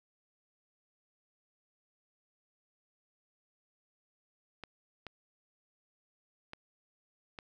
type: clicks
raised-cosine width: 0.3 ms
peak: -27 dBFS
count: 4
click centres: 4.637 / 5.067 / 6.534 / 7.388 s
effects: none